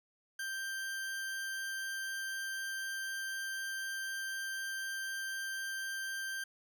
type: tone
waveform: 40% pulse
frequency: 1574 Hz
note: G6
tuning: 7 cents sharp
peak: -36 dBFS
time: 0.39-6.44 s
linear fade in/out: 5 ms
effects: none